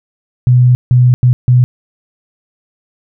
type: tone bursts at uneven times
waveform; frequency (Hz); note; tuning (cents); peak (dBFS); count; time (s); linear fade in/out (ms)
sine; 124.6; B2; +16; -4; 4; 0.47-0.75 / 0.91-1.14 / 1.23-1.33 / 1.48-1.64; 0
effects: none

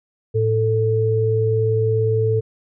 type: tone pair together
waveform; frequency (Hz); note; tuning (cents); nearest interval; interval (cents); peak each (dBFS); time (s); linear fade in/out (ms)
sine; 110.3 / 441.6; A2 / A4; +5 / +6; 2 octaves; 2401; -18; 0.34-2.41; 20
effects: none

